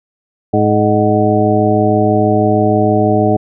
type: harmonic tone with a mistuned harmonic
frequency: 106.3 Hz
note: G#2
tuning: 41 cents sharp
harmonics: 1 / 2 / 3 / 4 / 6 / 7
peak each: -16 / -16 / -16 / -16 / -16 / -16 dBFS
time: 0.53-3.37 s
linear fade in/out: 10 ms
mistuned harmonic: 6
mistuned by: -64 cents
effects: none